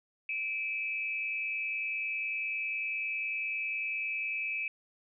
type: tone pair together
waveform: sine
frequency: 2344 / 2574 Hz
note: D7 / E7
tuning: -4 / -42 cents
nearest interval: major second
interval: 162 cents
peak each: -35 / -34 dBFS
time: 0.29-4.68 s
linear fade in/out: 2 ms
effects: none